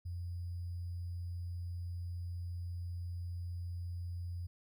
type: tone with sample-and-hold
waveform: sine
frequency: 87.4 Hz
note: F2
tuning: 2 cents sharp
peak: -38 dBFS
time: 0.05-4.47 s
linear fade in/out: 10 ms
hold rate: 4900 Hz
effects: none